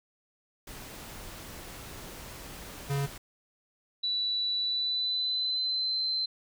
pink noise, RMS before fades -44 dBFS, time 0.67-3.18 s, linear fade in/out 5 ms
square tone, 140 Hz, C#3, 18 cents sharp, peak -28 dBFS, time 2.89-3.07 s, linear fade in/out 20 ms
sine tone with pitch glide, 3951 to 4088 Hz, B7 to C8, 0 to -41 cents, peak -27 dBFS, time 4.03-6.26 s, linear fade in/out 10 ms, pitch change +59 cents, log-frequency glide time 4.59-6 s
effects none

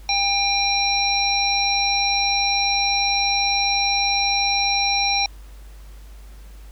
harmonic tone, 799 Hz, G5, 33 cents sharp, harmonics 1 / 3 / 5 / 7, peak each -23 / -23 / -23 / -23 dBFS, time 0.09-5.26 s, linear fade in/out 2 ms, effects added 50 Hz sine -38 dBFS peak until 6.71 s + pink hiss -52 dBFS RMS until 6.71 s

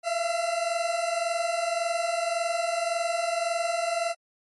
40% pulse tone pair together, 663 / 684.8 Hz, E5 / F5, +10 / -34 cents, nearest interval minor second, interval 56 cents, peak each -29 / -26 dBFS, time 0.03-4.15 s, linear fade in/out 50 ms, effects MP3 48 kbps

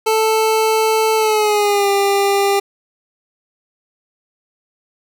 25% pulse tone with pitch glide, 440 to 398.8 Hz, A4 to G4, 0 to +30 cents, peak -9 dBFS, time 0.06-2.6 s, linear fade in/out 10 ms, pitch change -170 cents, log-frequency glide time 1.16-1.89 s, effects none

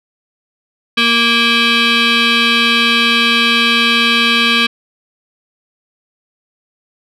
sine tone with frequency modulation, 465.2 Hz, A#4, 4 cents flat, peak -7 dBFS, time 0.97-4.67 s, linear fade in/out 10 ms, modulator 700 Hz, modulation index 5.1, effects tanh soft clip ceiling -7 dBFS

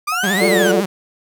35% pulse exponential two-way sweep, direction up then down, 1174.7 to 2218 to 1422 Hz, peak -16 dBFS, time 0.07-0.72 s, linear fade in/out 10 ms, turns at 0.46 s
sine tone with tremolo, 730 Hz, F#5, 24 cents flat, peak -24 dBFS, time 0.12-0.79 s, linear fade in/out 2 ms, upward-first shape sine, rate 19 Hz, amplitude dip 60%
sawtooth tone with vibrato, 194.2 Hz, G3, 16 cents flat, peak -14 dBFS, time 0.23-0.86 s, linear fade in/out 10 ms, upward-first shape sine, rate 14 Hz, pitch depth 110 cents each way
sine chord, D minor, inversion first, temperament just, 352.4 / 440.5 / 587.3 Hz, F4 / A4 / D5, +16 / +2 / 0 cents, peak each -18 dBFS, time 0.4-0.82 s, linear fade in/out 20 ms
effects none

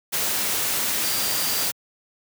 sine tone in noise, 4732 Hz, D8, 12 cents sharp, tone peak -31 dBFS, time 1.03-1.68 s, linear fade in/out 20 ms, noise white, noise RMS -24 dBFS, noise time 0.12-1.72 s, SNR -10 dB, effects high-pass 100 Hz 12 dB/octave

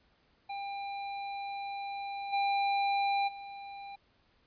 square tone with level steps, 798 Hz, G5, 31 cents sharp, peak -37 / -28 / -43 dBFS, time 0.49-3.96 s, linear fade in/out 10 ms, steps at 2.32 / 3.27 s, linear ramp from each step 20 ms, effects pink hiss -69 dBFS RMS until 4.46 s + resampled to 11025 Hz

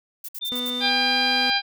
violet noise bursts, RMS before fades -34 dBFS, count 5, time 0.24-0.702 s, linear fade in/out 5 ms, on 46 ms, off 58 ms
sine tone, 3584 Hz, A7, 31 cents sharp, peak -26 dBFS, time 0.41-0.9 s, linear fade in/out 20 ms
30% pulse tone with pitch glide, 246.9 to 250.5 Hz, B3 to B3, 0 to +25 cents, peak -27 dBFS, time 0.52-1.5 s, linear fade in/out 0 ms, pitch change +25 cents, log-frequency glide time 0.7-1.16 s
harmonic tone, 800 Hz, G5, 35 cents sharp, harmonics 1 / 2 / 3 / 4 / 5 / 6, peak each -26 / -26 / -26 / -26 / -26 / -26 dBFS, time 0.8-1.62 s, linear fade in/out 50 ms
effects none

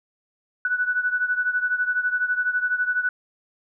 sine beating tone pair, 1480 / 1492 Hz, F#6 / F#6, 0 / +14 cents, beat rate 12 Hz, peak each -22 / -26 dBFS, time 0.65-3.09 s, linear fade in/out 2 ms, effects none

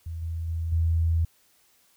sine tone with level steps, 82.41 Hz, E2, in tune, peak -31 / -28 / -26 / -20 dBFS, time 0.06-1.25 s, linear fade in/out 5 ms, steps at 0.22 / 0.48 / 0.72 s, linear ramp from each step 5 ms, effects white hiss -63 dBFS RMS until 1.96 s

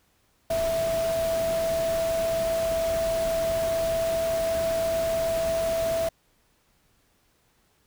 sine tone in noise, 659.3 Hz, E5, in tune, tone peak -23 dBFS, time 0.5-6.09 s, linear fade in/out 5 ms, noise pink, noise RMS -35 dBFS, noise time 0.5-6.09 s, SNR +9 dB, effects pink hiss -66 dBFS RMS until 7.86 s

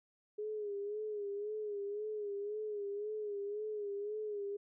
sine tone with vibrato, 415.3 Hz, G#4, in tune, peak -37 dBFS, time 0.38-4.57 s, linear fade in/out 10 ms, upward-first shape sine, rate 1.9 Hz, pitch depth 62 cents each way, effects none

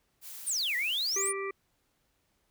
blue noise, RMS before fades -44 dBFS, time 0.21-1.32 s, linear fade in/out 50 ms
sine exponential two-way sweep, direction down then up, 9956 to 1864.7 to 9956 Hz, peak -28 dBFS, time 0.46-1.33 s, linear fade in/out 20 ms, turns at 0.76 s
harmonic tone, 391.7 Hz, G4, 1 cent flat, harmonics 1 / 3 / 5 / 6, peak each -34 / -39 / -41 / -42 dBFS, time 1.16-1.51 s, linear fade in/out 5 ms
effects pink hiss -74 dBFS RMS until 2.5 s

